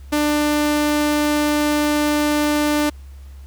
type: tone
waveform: sawtooth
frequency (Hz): 297.2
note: D4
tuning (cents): +21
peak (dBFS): -12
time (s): 0.12-2.9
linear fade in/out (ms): 10
effects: added 68 Hz sine -35 dBFS peak until 3.46 s + pink hiss -54 dBFS RMS until 3.46 s